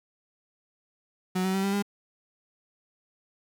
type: tone with pitch steps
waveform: 35% pulse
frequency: 184.6 / 188.81 / 193.11 / 197.51 / 202 Hz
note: F#3 / F#3 / G3 / G3 / G#3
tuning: -4 / +35 / -26 / +13 / -48 cents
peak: -23 dBFS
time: 1.35-1.825 s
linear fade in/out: 10 ms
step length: 95 ms
effects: none